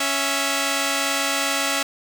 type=tone pair together; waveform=5% pulse; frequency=277.2 / 659.3 Hz; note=C#4 / E5; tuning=0 / 0 cents; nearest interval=octave + minor third; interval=1500 cents; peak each=-12 dBFS; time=0-1.83 s; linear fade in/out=5 ms; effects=none